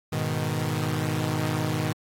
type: chord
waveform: sawtooth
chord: G# minor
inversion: none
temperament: equal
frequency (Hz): 103.83 / 123.47 / 155.56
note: G#2 / B2 / D#3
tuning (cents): 0 / 0 / 0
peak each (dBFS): -27 / -26 / -24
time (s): 0.12-1.93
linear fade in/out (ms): 10
effects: AAC 48 kbps